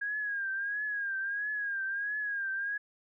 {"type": "tone with vibrato", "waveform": "sine", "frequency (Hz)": 1632, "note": "G#6", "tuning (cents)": -31, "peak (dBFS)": -31, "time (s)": [0.01, 2.78], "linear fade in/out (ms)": 10, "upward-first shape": "triangle", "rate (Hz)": 1.5, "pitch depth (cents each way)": 88, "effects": []}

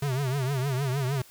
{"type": "tone with vibrato", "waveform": "square", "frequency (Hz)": 134.3, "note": "C3", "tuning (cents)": 46, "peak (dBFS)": -26, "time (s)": [0.02, 1.22], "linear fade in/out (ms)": 5, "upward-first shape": "triangle", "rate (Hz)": 6.5, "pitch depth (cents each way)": 150, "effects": ["white hiss -53 dBFS RMS until 1.3 s"]}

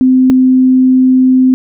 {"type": "tone pair in turn", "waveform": "sine", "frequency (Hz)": [257.8, 257.8], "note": ["C4", "C4"], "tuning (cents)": [-26, -26], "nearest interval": "unison", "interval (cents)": 0, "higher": "neither", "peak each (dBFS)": -4, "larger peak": "neither", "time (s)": [[0.01, 0.3], [0.3, 1.54]], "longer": "second", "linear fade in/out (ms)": 0, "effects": []}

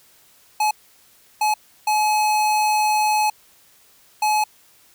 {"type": "tone bursts at uneven times", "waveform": "square", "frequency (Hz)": 851, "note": "G#5", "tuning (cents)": 42, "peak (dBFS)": -17, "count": 4, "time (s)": [[0.6, 0.71], [1.41, 1.54], [1.87, 3.3], [4.22, 4.44]], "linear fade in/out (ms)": 5, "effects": ["white hiss -54 dBFS RMS until 4.94 s"]}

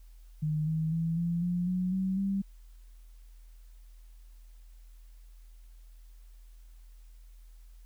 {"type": "tone with pitch steps", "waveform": "sine", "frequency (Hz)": [153.6, 159.02, 164.62, 170.43, 176.44, 182.66, 189.1, 195.77], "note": ["D#3", "D#3", "E3", "F3", "F3", "F#3", "F#3", "G3"], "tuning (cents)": [-22, 38, -2, -42, 18, -22, 38, -2], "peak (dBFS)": -27, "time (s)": [0.42, 2.42], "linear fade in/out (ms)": 10, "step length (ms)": 250, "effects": ["added 41 Hz sine -49 dBFS peak until 7.85 s", "white hiss -69 dBFS RMS until 7.85 s"]}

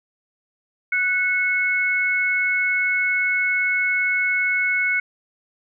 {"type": "tone pair together", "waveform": "sine", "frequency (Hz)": [1482.6, 2195], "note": ["F#6", "C#7"], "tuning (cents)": [3, -18], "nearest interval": "perfect fifth", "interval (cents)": 679, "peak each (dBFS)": [-23, -19], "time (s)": [0.92, 5], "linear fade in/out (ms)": 5, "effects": []}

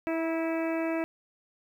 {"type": "harmonic tone with a mistuned harmonic", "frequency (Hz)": 326.8, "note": "E4", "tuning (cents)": -15, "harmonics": [1, 2, 3, 4, 5, 6, 7, 8], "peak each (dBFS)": [-29, -32, -41, -43, -43, -44, -43, -44], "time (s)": [0.07, 1.04], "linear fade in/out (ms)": 0, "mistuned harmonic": 3, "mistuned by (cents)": -19, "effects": ["10-bit"]}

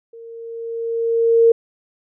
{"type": "tone with level ramp", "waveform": "sine", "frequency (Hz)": 460, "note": "A#4", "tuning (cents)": -23, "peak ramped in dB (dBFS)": [-36, -7], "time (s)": [0.13, 1.52], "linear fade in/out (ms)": 5, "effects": []}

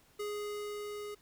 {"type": "tone with level ramp", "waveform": "square", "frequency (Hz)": 415.3, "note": "G#4", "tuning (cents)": 0, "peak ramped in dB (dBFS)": [-36, -41], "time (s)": [0.19, 1.15], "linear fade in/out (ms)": 10, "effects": ["pink hiss -65 dBFS RMS until 1.21 s"]}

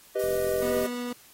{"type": "chord", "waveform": "triangle", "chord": "G augmented", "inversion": "none", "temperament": "equal", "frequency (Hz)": [392, 493.9, 622.3], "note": ["G4", "B4", "D#5"], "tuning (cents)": [0, 0, 0], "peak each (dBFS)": -27, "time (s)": [0.15, 0.87], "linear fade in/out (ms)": 10}
{"type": "noise", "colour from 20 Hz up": "blue", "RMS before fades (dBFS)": -39, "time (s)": [0.19, 0.87], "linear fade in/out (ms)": 5}
{"type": "click train", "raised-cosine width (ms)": 3, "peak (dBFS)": -31, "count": 27, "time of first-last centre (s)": [0.24, 0.836], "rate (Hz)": 43.6}
{"type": "tone", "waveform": "30% pulse", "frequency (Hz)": 244.1, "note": "B3", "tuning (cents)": -20, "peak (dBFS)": -28, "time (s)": [0.62, 1.13], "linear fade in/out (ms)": 5}
{"effects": ["white hiss -54 dBFS RMS until 1.33 s", "AAC 48 kbps"]}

